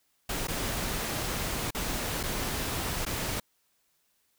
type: noise with dropouts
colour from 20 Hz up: pink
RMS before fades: -32 dBFS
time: 0.29-3.4 s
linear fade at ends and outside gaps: 5 ms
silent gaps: 0.472-0.482 / 1.707-1.747 / 2.231-2.235 / 3.052-3.063 s
effects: white hiss -72 dBFS RMS until 4.38 s